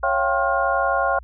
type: tone cluster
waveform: sine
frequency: 550 / 686 / 777 / 1072 / 1415 Hz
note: C#5 / F5 / G5 / C6 / F6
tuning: -14 / -31 / -16 / +42 / +22 cents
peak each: -24 dBFS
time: 0.03-1.19 s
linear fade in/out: 5 ms
effects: added 60 Hz sine -39 dBFS peak until 1.23 s